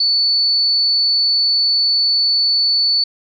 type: tone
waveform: sine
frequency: 4470 Hz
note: C#8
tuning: 14 cents sharp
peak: -12 dBFS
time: 0-3.04 s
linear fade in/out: 5 ms
effects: none